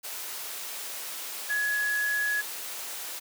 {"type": "tone in noise", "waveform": "sine", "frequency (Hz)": 1684, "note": "G#6", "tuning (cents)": 24, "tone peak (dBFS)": -25, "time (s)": [1.49, 2.42], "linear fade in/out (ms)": 20, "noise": "white", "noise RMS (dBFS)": -37, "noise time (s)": [0.03, 3.2], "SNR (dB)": 9, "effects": ["high-pass 400 Hz 12 dB/octave"]}